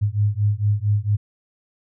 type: beating tone pair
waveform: sine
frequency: 101.7 / 106.1 Hz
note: G#2 / G#2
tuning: -36 / +38 cents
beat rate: 4.4 Hz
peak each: -20 dBFS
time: 0.01-1.17 s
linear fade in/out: 20 ms
effects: none